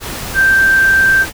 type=tone in noise; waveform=sine; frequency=1568 Hz; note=G6; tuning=in tune; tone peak=-7 dBFS; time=0.34-1.26 s; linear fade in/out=50 ms; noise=pink; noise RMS=-24 dBFS; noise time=0-1.33 s; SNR=+14 dB; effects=none

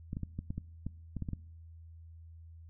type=clicks; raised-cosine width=5 ms; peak=-24 dBFS; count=11; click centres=0.131 / 0.169 / 0.233 / 0.39 / 0.505 / 0.58 / 0.866 / 1.167 / 1.223 / 1.288 / 1.333 s; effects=noise-tail reverb RT60 0.7 s tail -23 dB re dry + added 82 Hz sine -49 dBFS peak until 2.69 s

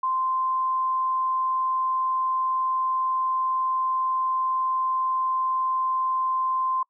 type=tone; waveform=sine; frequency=1041 Hz; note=C6; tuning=9 cents flat; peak=-22 dBFS; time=0.03-6.83 s; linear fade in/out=5 ms; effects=noise-tail reverb RT60 0.1 s tail -25 dB re dry

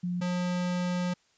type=tone pair in turn; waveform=sine / square; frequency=177.5 / 178.73 Hz; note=F3 / F3; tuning=+28 / +40 cents; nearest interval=unison; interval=12 cents; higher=second; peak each=-28 dBFS; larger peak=neither; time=0.03-0.21 / 0.21-1.14 s; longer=second; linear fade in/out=10 ms; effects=white hiss -67 dBFS RMS until 1.37 s + resampled to 16000 Hz

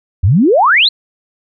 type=exponential sweep; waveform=sine; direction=up; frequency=78.6 to 4364 Hz; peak=-6 dBFS; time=0.23-0.89 s; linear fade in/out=10 ms; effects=none

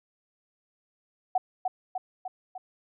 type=tone with echo; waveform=sine; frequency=743 Hz; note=F#5; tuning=7 cents sharp; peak=-20 dBFS; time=1.35-1.38 s; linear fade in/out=5 ms; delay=300 ms; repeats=4; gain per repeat=-4 dB; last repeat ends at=2.58 s; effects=none

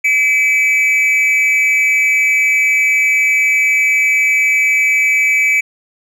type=tone with amplitude modulation; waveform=triangle; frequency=2300 Hz; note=D7; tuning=37 cents flat; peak=-5 dBFS; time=0.04-5.61 s; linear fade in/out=10 ms; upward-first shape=sine; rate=252 Hz; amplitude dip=70%; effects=none

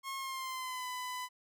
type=tone with pitch glide; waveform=sawtooth; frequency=1080 to 1001.9 Hz; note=C#6 to B5; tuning=-45 to +25 cents; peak=-34 dBFS; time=0.03-1.29 s; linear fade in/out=50 ms; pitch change=-130 cents; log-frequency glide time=0.17-0.87 s; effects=none

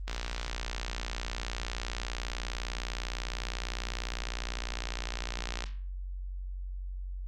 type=click train; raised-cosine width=0.2 ms; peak=-18 dBFS; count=334; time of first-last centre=0.08-5.639 s; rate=59.9 Hz; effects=added 46 Hz sine -35 dBFS peak until 7.27 s + Opus 32 kbps

